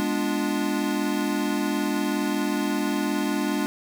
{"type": "chord", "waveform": "square", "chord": "G# diminished seventh", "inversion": "none", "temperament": "equal with one note detuned", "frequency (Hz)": [207.7, 246.9, 292.1, 349.2], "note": ["G#3", "B3", "D4", "F4"], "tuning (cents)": [0, 0, -9, 0], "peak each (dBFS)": [-29, -32, -27, -32], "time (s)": [0, 3.66], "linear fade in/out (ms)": 0, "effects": []}